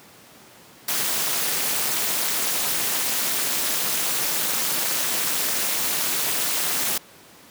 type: noise with amplitude modulation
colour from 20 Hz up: white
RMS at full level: -20 dBFS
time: 0.88-6.98 s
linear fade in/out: 5 ms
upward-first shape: sine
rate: 296 Hz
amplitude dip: 85%
effects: pink hiss -48 dBFS RMS until 7.5 s + high-pass 150 Hz 12 dB/octave